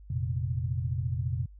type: chord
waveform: sine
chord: F suspended fourth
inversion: none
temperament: just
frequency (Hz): 87.31 / 116.41 / 130.96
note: F2 / Bb2 / C3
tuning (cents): 0 / -2 / +2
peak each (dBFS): -32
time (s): 0.1-1.46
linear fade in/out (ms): 5
effects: added 50 Hz sine -47 dBFS peak until 1.59 s